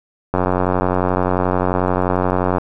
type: click train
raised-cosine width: 1 ms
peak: -3 dBFS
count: 206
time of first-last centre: 0.34-2.583 s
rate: 91.4 Hz
effects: none